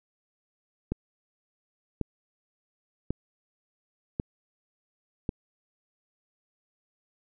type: click train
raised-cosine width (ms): 3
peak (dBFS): -15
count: 5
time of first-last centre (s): 0.92-5.292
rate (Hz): 0.915
effects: none